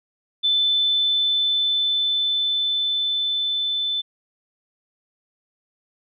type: tone with level ramp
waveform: sine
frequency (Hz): 3520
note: A7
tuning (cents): 0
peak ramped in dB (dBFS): -16 to -21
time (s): 0.43-4.02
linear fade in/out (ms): 20
effects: none